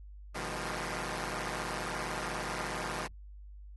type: chord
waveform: 5% pulse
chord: F half-diminished seventh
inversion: second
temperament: equal with one note detuned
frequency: 123.47 / 155.56 / 174.61 / 202.4 Hz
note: Cb3 / Eb3 / F3 / Ab3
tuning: 0 / 0 / 0 / -44 cents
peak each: -30 dBFS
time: 0.34-3.08 s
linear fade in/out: 20 ms
effects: added 50 Hz sine -46 dBFS peak until 3.76 s + AAC 32 kbps